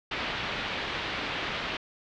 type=low-pass noise; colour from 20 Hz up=white; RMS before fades=-33 dBFS; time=0.11-1.77 s; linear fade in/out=5 ms; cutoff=3500 Hz; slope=24 dB/octave; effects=low-pass 6000 Hz 12 dB/octave